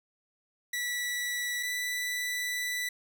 sawtooth tone pair in turn, 1953 / 1975.7 Hz, B6 / B6, -20 / 0 cents, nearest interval unison, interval 20 cents, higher second, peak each -27 dBFS, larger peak neither, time 0.73-1.63 / 1.63-2.89 s, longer second, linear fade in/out 5 ms, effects none

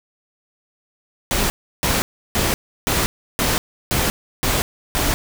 pink noise bursts, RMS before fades -19 dBFS, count 8, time 1.31-5.14 s, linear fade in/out 0 ms, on 190 ms, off 330 ms, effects none

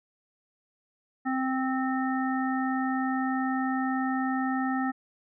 harmonic tone, 261.6 Hz, C4, in tune, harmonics 1 / 3 / 5 / 7, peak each -27 / -32 / -35 / -36 dBFS, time 1.25-4.92 s, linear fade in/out 20 ms, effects none

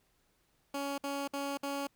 15% pulse tone bursts, 280 Hz, C#4, 18 cents sharp, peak -28 dBFS, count 4, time 0.74-1.871 s, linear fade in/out 5 ms, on 240 ms, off 57 ms, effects pink hiss -73 dBFS RMS until 1.95 s

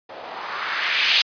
violet noise with low-pass filter sweep, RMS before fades -23 dBFS, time 0.09-1.22 s, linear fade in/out 5 ms, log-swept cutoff 560 to 3400 Hz, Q 1.9, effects resampled to 11025 Hz

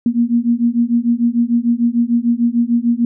sine beating tone pair, 233.1 / 239.8 Hz, A#3 / A#3, 0 / +49 cents, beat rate 6.7 Hz, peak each -15 dBFS, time 0.06-3.05 s, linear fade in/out 2 ms, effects none

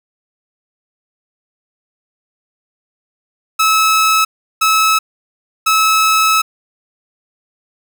sawtooth tone bursts at uneven times, 1297 Hz, E6, 28 cents flat, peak -6 dBFS, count 3, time 3.59-4.25 / 4.61-4.99 / 5.66-6.42 s, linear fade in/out 10 ms, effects none

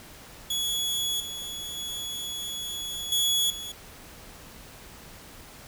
sawtooth tone with level steps, 3374 Hz, G#7, 27 cents sharp, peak -23 / -31 / -29 / -19 / -32 dBFS, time 0.5-3.72 s, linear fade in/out 5 ms, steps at 1.2 / 1.77 / 3.12 / 3.5 s, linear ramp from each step 2 ms, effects pink hiss -47 dBFS RMS until 5.67 s

